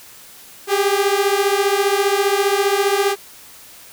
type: beating tone pair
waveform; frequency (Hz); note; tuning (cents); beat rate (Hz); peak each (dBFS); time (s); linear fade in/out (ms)
sawtooth; 392 / 407; G4 / G#4; 0 / -35; 15; -14; 0.67-3.16; 50
effects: white hiss -42 dBFS RMS until 3.92 s